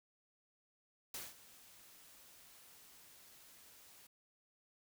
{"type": "noise with ADSR envelope", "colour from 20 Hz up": "white", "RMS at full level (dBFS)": -44, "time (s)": [1.14, 4.07], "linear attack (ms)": 3, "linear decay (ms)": 190, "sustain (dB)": -17, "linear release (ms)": 5, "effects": []}